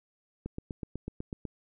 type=click train; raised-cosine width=3 ms; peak=-23 dBFS; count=9; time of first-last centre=0.46-1.453 s; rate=8.06 Hz; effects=none